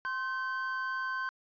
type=tone pair together; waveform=triangle; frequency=1050.5 / 1538 Hz; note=C6 / G6; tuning=+7 / -33 cents; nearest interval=perfect fifth; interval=660 cents; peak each=-34 / -32 dBFS; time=0.05-1.29 s; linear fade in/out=0 ms; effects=resampled to 11025 Hz